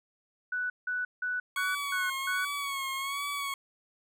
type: tone bursts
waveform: sine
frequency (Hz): 1485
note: F#6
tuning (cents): +6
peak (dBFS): -29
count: 6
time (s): 0.52-2.45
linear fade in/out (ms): 5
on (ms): 180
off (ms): 170
type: tone with vibrato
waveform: 20% pulse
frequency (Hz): 1108.7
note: C#6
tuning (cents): 0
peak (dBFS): -27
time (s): 1.56-3.54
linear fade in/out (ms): 2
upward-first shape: sine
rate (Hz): 1.3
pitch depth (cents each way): 53
effects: none